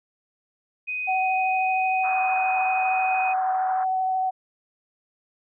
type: tone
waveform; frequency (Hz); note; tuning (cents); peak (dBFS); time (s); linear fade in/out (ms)
sine; 2500; D#7; +8; -26; 0.87-3.34; 20
type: tone with vibrato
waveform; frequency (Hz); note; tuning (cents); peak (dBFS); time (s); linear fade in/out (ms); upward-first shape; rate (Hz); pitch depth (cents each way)
sine; 752; F#5; +28; -21; 1.07-4.31; 20; sine; 13; 10
type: band-pass noise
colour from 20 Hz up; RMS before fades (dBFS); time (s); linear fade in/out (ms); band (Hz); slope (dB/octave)
white; -35; 2.03-3.85; 20; 660 to 1500; 48
effects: none